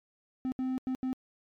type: tone bursts at uneven times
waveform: triangle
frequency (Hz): 258.7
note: C4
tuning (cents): -19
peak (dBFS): -27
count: 4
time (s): 0.45-0.52 / 0.59-0.78 / 0.87-0.95 / 1.03-1.13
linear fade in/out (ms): 0
effects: MP3 96 kbps